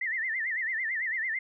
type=tone with vibrato; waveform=sine; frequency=1924 Hz; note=B6; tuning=46 cents flat; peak=-28 dBFS; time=0.01-1.39 s; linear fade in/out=5 ms; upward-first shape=sine; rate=9 Hz; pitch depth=160 cents each way; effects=none